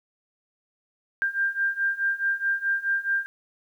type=beating tone pair; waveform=sine; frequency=1589 / 1593.7 Hz; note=G6 / G6; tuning=+23 / +28 cents; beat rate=4.7 Hz; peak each=-27 / -25 dBFS; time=1.22-3.26 s; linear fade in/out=0 ms; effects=10-bit